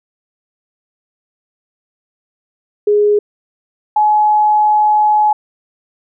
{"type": "tone pair in turn", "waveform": "sine", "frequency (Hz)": [415.3, 847.1], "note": ["G#4", "G#5"], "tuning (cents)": [0, 34], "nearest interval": "octave", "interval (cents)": 1234, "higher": "second", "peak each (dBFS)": -8, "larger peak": "neither", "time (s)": [[2.87, 3.19], [3.96, 5.33]], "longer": "second", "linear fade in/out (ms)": 5, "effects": []}